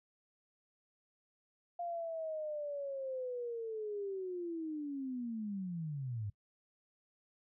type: linear sweep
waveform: sine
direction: down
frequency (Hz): 700 to 98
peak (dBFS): -37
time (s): 1.79-6.3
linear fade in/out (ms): 5
effects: noise-tail reverb RT60 0.1 s tail -21 dB re dry